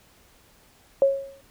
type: tone with exponential decay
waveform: sine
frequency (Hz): 548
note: C#5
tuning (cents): -20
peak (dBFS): -12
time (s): 1.02-1.41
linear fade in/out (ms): 1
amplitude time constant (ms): 84
effects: pink hiss -57 dBFS RMS until 1.5 s